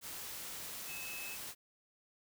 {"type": "tone in noise", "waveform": "sine", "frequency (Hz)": 2595, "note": "E7", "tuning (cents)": -28, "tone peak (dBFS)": -45, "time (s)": [0.86, 1.38], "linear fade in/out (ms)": 50, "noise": "white", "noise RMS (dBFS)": -45, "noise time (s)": [0.01, 1.55], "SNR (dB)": -3, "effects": []}